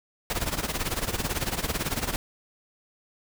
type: noise with tremolo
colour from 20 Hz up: pink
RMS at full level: -26 dBFS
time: 0.3-2.16 s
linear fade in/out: 0 ms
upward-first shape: sine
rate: 18 Hz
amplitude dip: 80%
effects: none